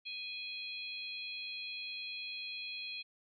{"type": "harmonic tone", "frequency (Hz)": 830.6, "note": "G#5", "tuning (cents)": 0, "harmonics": [3, 4, 5], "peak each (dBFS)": [-43, -46, -45], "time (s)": [0.05, 3.03], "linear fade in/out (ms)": 20, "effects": []}